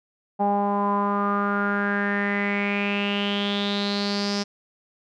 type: tone with low-pass filter sweep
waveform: sawtooth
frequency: 202.4 Hz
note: G#3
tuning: 44 cents flat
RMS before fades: -24 dBFS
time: 0.39-4.44 s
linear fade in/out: 20 ms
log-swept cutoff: 790 to 5300 Hz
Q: 7.1
effects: none